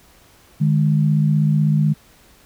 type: tone pair together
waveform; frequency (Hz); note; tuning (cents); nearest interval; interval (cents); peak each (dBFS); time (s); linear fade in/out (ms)
sine; 151.94 / 208; D#3 / G#3; -41 / +3; perfect fourth; 544; -14 / -20; 0.6-1.94; 20
effects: pink hiss -51 dBFS RMS until 2.45 s